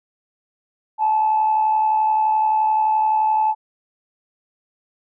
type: tone with amplitude modulation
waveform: sine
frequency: 867 Hz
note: A5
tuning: 26 cents flat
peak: -12 dBFS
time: 0.98-3.55 s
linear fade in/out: 50 ms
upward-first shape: sine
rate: 71.6 Hz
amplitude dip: 45%
effects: tanh soft clip ceiling -9 dBFS